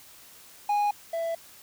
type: tone pair in turn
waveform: triangle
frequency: 825 / 664.7 Hz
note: G#5 / E5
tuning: -12 / +14 cents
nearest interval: major third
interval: 374 cents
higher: first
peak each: -20 / -25 dBFS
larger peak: first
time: 0.69-0.91 / 1.13-1.35 s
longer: neither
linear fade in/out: 5 ms
effects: white hiss -51 dBFS RMS until 1.62 s